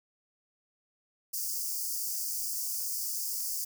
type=high-pass noise; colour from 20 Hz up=white; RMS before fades=-34 dBFS; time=1.33-3.65 s; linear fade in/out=10 ms; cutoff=4700 Hz; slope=96 dB/octave; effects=none